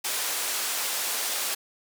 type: band-pass noise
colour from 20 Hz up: white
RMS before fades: -29 dBFS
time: 0.04-1.55 s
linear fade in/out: 10 ms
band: 440 to 13000 Hz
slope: 12 dB/octave
effects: none